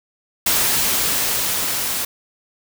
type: noise with level ramp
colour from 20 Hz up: white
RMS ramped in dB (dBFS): -17 to -23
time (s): 0.46-2.05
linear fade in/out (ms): 5
effects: none